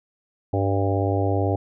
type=harmonic tone with a mistuned harmonic; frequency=98.1 Hz; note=G2; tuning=2 cents sharp; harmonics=1 / 3 / 4 / 5 / 6 / 7 / 8; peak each=-22 / -27 / -28 / -29 / -30 / -30 / -31 dBFS; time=0.53-1.56 s; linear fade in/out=5 ms; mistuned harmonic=8; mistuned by=+37 cents; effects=none